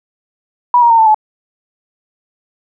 sine tone with pitch steps, 974 / 944.1 / 915.1 / 887 / 859.8 Hz, B5 / A#5 / A#5 / A5 / A5, -24 / +22 / -32 / +14 / -40 cents, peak -5 dBFS, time 0.74-1.145 s, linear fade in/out 2 ms, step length 81 ms, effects none

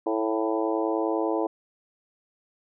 harmonic tone with a mistuned harmonic, 110 Hz, A2, in tune, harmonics 3 / 4 / 5 / 6 / 7 / 8 / 9, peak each -27 / -29 / -31 / -33 / -34 / -35 / -36 dBFS, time 0.06-1.47 s, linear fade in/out 5 ms, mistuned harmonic 6, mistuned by +23 cents, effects none

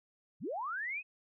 sine linear sweep, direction up, 99.8 to 2592 Hz, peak -35 dBFS, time 0.4-1.03 s, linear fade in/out 50 ms, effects none

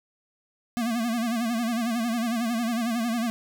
square tone with vibrato, 232.2 Hz, A#3, 7 cents flat, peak -25 dBFS, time 0.77-3.3 s, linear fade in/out 0 ms, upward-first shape sine, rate 11 Hz, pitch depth 90 cents each way, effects none

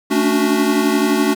square chord, D major seventh, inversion second, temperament equal with one note detuned, 220 / 282 / 293.7 / 370 Hz, A3 / C#4 / D4 / F#4, 0 / +30 / 0 / 0 cents, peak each -20 dBFS, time 0.1-1.35 s, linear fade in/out 20 ms, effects 7-bit

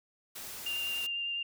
white noise, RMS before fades -43 dBFS, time 0.35-1.07 s, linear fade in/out 10 ms
sine tone with vibrato, 2794 Hz, F7, in tune, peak -32 dBFS, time 0.66-1.43 s, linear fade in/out 5 ms, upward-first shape sine, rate 10 Hz, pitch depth 10 cents each way
effects none

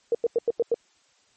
sine tone bursts, 468 Hz, A#4, 7 cents sharp, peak -18 dBFS, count 6, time 0.12-0.743 s, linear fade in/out 2 ms, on 28 ms, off 91 ms, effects white hiss -63 dBFS RMS until 1.36 s + MP3 32 kbps

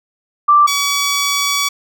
sine / 10% pulse tone pair in turn, 1174.7 / 1137.3 Hz, D6 / C#6, 0 / +44 cents, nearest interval minor second, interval 56 cents, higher first, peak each -6 dBFS, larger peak neither, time 0.48-0.67 / 0.67-1.69 s, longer second, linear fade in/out 10 ms, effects none

